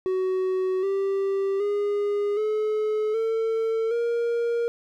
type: tone with pitch steps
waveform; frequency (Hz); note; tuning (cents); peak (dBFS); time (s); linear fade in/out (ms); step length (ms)
triangle; 373.9 / 391.4 / 409.6 / 428.8 / 448.8 / 469.7; F#4 / G4 / G#4 / A4 / A4 / A#4; +18 / -3 / -24 / -45 / +34 / +13; -20; 0.06-4.68; 0; 770
effects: none